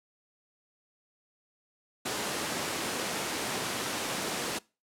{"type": "high-pass noise", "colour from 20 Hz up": "pink", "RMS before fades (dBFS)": -33, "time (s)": [2.05, 4.59], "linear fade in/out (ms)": 10, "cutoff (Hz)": 220, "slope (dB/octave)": 12, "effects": ["noise-tail reverb RT60 0.3 s tail -23 dB re dry", "low-pass 11000 Hz 12 dB/octave"]}